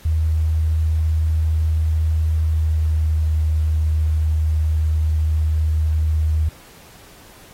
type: tone with pitch glide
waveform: sine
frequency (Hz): 79.2 to 78.06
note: D#2 to D#2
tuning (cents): +31 to +6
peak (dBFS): -15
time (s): 0.05-6.49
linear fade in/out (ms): 5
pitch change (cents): -25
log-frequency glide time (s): 2.35-3.27
effects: pink hiss -46 dBFS RMS until 7.53 s + AAC 48 kbps